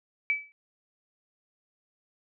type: tone with exponential decay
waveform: sine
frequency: 2300 Hz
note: D7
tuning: 37 cents flat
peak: -20 dBFS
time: 0.3-0.52 s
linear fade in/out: 0 ms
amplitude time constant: 47 ms
effects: none